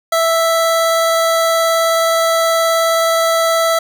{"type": "tone with vibrato", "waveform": "25% pulse", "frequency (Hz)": 659.3, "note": "E5", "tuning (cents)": 0, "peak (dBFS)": -8, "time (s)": [0.12, 3.79], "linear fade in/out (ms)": 5, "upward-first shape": "triangle", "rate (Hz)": 19, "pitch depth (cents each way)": 8, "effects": []}